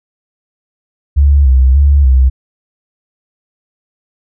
sine tone with vibrato, 67.9 Hz, C#2, 35 cents flat, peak -4 dBFS, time 1.16-2.3 s, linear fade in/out 20 ms, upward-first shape square, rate 1.7 Hz, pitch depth 77 cents each way, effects none

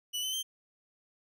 sawtooth tone with pitch steps, 2960 / 3048 / 3140 Hz, F#7 / G7 / G7, 0 / -49 / +2 cents, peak -29 dBFS, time 0.13-0.43 s, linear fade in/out 20 ms, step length 100 ms, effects none

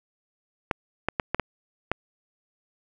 clicks, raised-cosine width 0.5 ms, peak -8 dBFS, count 6, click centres 0.712 / 1.086 / 1.198 / 1.346 / 1.397 / 1.916 s, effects none

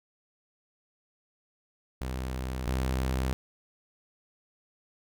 sawtooth tone pair in turn, 64.1 / 64.7 Hz, C2 / C2, -35 / -19 cents, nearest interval unison, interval 16 cents, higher second, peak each -28 / -23 dBFS, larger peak second, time 2.01-2.67 / 2.67-3.33 s, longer neither, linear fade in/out 0 ms, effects none

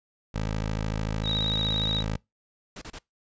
15% pulse tone, 53.5 Hz, A1, 48 cents flat, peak -21 dBFS, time 0.34-2.17 s, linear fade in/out 10 ms
sine tone with vibrato, 3812 Hz, A#7, 38 cents sharp, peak -26 dBFS, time 1.23-2.04 s, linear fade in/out 50 ms, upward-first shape sine, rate 17 Hz, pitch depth 47 cents each way
pink noise bursts, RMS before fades -40 dBFS, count 3, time 2.76-2.988 s, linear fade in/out 5 ms, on 56 ms, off 30 ms
effects noise-tail reverb RT60 0.2 s tail -25 dB re dry + resampled to 16000 Hz

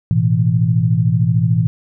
sine chord, A suspended second, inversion none, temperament equal, 110 / 123.47 / 164.81 Hz, A2 / B2 / E3, 0 / 0 / 0 cents, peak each -16 dBFS, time 0.11-1.67 s, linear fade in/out 0 ms, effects none

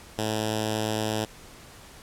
5% pulse tone with notch filter, 108.7 Hz, A2, 21 cents flat, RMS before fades -28 dBFS, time 0.18-1.25 s, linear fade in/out 5 ms, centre 1200 Hz, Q 1.2, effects pink hiss -48 dBFS RMS until 2.02 s + low-pass 12000 Hz 12 dB/octave

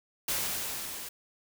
white noise with level ramp, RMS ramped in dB -30 to -41 dBFS, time 0.28-1.09 s, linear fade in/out 5 ms, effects none

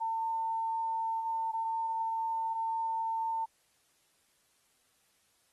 sine tone, 901 Hz, A5, 41 cents sharp, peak -30 dBFS, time 0-3.46 s, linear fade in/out 20 ms, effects white hiss -71 dBFS RMS until 5.52 s + AAC 32 kbps

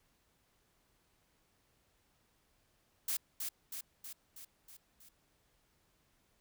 blue noise with echo, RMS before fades -35 dBFS, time 3.08-3.17 s, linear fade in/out 5 ms, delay 320 ms, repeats 6, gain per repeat -4 dB, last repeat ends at 5.09 s, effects pink hiss -74 dBFS RMS until 6.4 s

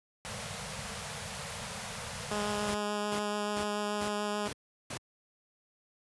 pink band-stop noise, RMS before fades -39 dBFS, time 0.25-2.74 s, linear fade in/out 0 ms, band 220 to 440 Hz, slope 96 dB/octave
10% pulse tone with vibrato, 207.7 Hz, G#3, in tune, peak -23 dBFS, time 2.31-4.48 s, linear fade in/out 5 ms, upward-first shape sine, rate 6.9 Hz, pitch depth 9 cents each way
pink noise bursts, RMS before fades -39 dBFS, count 6, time 2.67-4.976 s, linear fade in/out 5 ms, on 76 ms, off 370 ms
effects high-pass 80 Hz 12 dB/octave + resampled to 24000 Hz

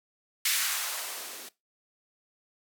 violet noise with band-pass filter sweep, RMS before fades -32 dBFS, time 0.45-1.49 s, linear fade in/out 5 ms, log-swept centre 2200 to 240 Hz, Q 1.2, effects noise-tail reverb RT60 0.2 s tail -19 dB re dry

